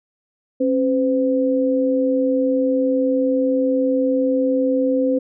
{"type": "tone pair together", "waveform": "sine", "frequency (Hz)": [270.3, 510.3], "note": ["C#4", "C5"], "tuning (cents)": [-44, -43], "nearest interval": "major seventh", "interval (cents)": 1101, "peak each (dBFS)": -18, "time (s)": [0.6, 5.19], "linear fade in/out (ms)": 10, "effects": []}